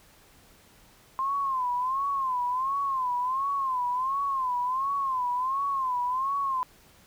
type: tone with vibrato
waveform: sine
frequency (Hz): 1046.5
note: C6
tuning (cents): 0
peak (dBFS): -25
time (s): 1.19-6.63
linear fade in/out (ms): 0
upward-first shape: sine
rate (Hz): 1.4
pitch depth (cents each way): 120
effects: pink hiss -57 dBFS RMS until 7.06 s